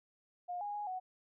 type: tone with pitch steps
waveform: sine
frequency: 712 / 822 / 829 / 742 Hz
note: F5 / G#5 / G#5 / F#5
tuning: +33 / -18 / -3 / +5 cents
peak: -37 dBFS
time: 0.48-1 s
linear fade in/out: 20 ms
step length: 130 ms
effects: none